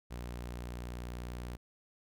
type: tone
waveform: sawtooth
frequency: 60.3 Hz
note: B1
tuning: 41 cents flat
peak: -36 dBFS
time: 0.1-1.57 s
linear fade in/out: 20 ms
effects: none